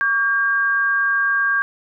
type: tone pair together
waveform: sine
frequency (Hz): 1135.6 / 1606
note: C#6 / G6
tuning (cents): +41 / +41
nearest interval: tritone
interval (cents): 600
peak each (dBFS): -23 / -16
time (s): 0.01-1.62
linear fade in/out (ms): 0
effects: none